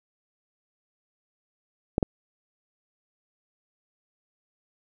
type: clicks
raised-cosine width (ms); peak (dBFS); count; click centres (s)
2; -8; 2; 1.981 / 2.028
effects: none